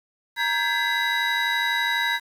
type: tone cluster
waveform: triangle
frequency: 936 / 1585 / 1677 / 2020 / 3871 Hz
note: A#5 / G6 / G#6 / B6 / B7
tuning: +7 / +19 / +16 / +39 / -35 cents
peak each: -26 dBFS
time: 0.36-2.2 s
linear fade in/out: 50 ms
effects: 8-bit